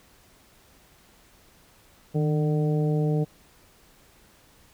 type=harmonic tone with a mistuned harmonic; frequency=150 Hz; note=D3; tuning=37 cents sharp; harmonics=1 / 2 / 3 / 4 / 5; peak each=-22 / -31 / -29 / -37 / -39 dBFS; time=2.14-3.25 s; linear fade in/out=20 ms; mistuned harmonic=1; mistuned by=+56 cents; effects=pink hiss -57 dBFS RMS until 4.73 s